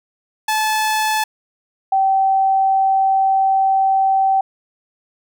sawtooth / sine tone pair in turn, 866 / 772.5 Hz, A5 / G5, -28 / -26 cents, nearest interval major second, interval 198 cents, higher first, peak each -12 dBFS, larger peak neither, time 0.48-1.24 / 1.92-4.41 s, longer second, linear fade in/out 5 ms, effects none

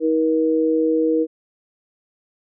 sine tone pair together, 318.4 / 477.1 Hz, D#4 / A#4, +40 / +40 cents, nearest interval perfect fifth, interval 700 cents, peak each -18 dBFS, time 0-1.27 s, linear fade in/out 50 ms, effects none

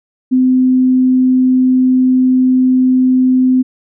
sine tone, 256.3 Hz, C4, 36 cents flat, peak -7 dBFS, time 0.31-3.63 s, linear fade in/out 20 ms, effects none

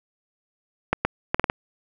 clicks, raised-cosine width 0.5 ms, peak -4 dBFS, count 6, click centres 0.93 / 1.05 / 1.345 / 1.396 / 1.442 / 1.499 s, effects none

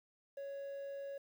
triangle tone with quantisation, 556 Hz, C#5, 5 cents sharp, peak -40 dBFS, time 0.37-1.18 s, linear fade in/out 5 ms, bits 11, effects none

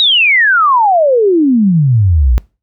sine exponential sweep, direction down, 3900 to 54.4 Hz, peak -6 dBFS, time 0-2.38 s, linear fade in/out 0 ms, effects noise-tail reverb RT60 0.3 s tail -23 dB re dry

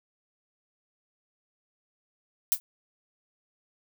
violet noise with exponential decay, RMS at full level -18 dBFS, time 2.52-2.6 s, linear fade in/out 0 ms, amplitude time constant 17 ms, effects none

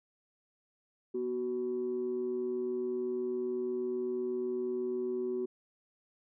sine tone pair together, 244.9 / 372.9 Hz, B3 / F#4, -14 / +14 cents, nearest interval perfect fifth, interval 728 cents, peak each -38 / -31 dBFS, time 1.14-5.46 s, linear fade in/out 10 ms, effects tanh soft clip ceiling -26 dBFS

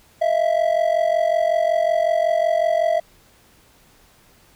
triangle ring-modulated tone, 658 Hz, E5, 3 cents flat, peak -11 dBFS, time 0.21-3 s, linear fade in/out 10 ms, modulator 22.7 Hz, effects pink hiss -54 dBFS RMS until 4.55 s

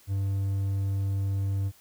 triangle tone, 98 Hz, G2, in tune, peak -23 dBFS, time 0.07-1.72 s, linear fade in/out 50 ms, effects white hiss -58 dBFS RMS until 1.8 s

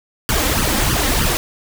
pink noise with flanger, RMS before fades -17 dBFS, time 0.29-1.37 s, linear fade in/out 0 ms, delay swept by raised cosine 0.63 to 3.83 ms, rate 3.2 Hz, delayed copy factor +1, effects none

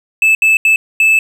triangle tone bursts at uneven times, 2622 Hz, E7, 10 cents flat, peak -5 dBFS, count 4, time 0.22-0.35 / 0.42-0.57 / 0.65-0.76 / 1-1.19 s, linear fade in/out 2 ms, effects none

